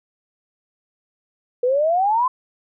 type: exponential sweep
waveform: sine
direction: up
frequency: 480 to 1046.5 Hz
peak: -15 dBFS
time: 1.63-2.28 s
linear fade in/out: 5 ms
effects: none